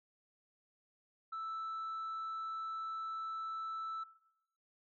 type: tone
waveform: sine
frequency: 1318.5 Hz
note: E6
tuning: in tune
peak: -37 dBFS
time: 1.32-4.04 s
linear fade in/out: 10 ms
effects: noise-tail reverb RT60 0.8 s tail -18 dB re dry + tanh soft clip ceiling -37 dBFS